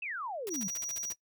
sine exponential sweep, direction down, 2729 to 174.8 Hz, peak -35 dBFS, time 0.02-0.68 s, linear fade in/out 5 ms
white noise bursts, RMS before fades -43 dBFS, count 10, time 0.47-1.123 s, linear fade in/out 0 ms, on 23 ms, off 47 ms
triangle tone, 5780 Hz, F#8, 41 cents flat, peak -32 dBFS, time 0.5-1.14 s, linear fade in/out 20 ms
effects noise-tail reverb RT60 0.1 s tail -19 dB re dry

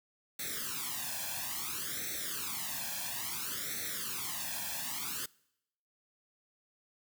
white noise with flanger, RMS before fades -38 dBFS, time 0.39-5.26 s, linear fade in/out 5 ms, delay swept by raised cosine 0.5 to 1.21 ms, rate 0.59 Hz, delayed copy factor +1, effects noise-tail reverb RT60 0.8 s tail -24 dB re dry + high-pass 100 Hz 12 dB/octave

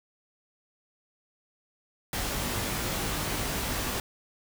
pink noise with comb filter, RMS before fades -31 dBFS, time 2.13-4 s, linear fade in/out 2 ms, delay 20 ms, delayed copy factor +0.55, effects none

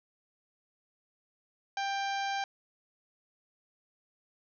harmonic tone, 790 Hz, G5, 13 cents sharp, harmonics 1 / 2 / 3 / 4 / 5 / 6 / 7 / 8, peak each -32 / -38 / -42 / -44 / -46 / -48 / -49 / -50 dBFS, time 1.77-2.44 s, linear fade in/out 2 ms, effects none

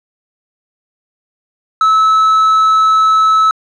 triangle tone with quantisation, 1300 Hz, E6, 24 cents flat, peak -5 dBFS, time 1.81-3.51 s, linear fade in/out 2 ms, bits 5, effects low-pass 6000 Hz 12 dB/octave

